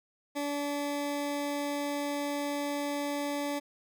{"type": "tone", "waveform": "20% pulse", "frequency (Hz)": 287.9, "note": "D4", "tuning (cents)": -34, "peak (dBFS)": -26, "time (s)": [0.35, 3.6], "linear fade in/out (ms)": 20, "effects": []}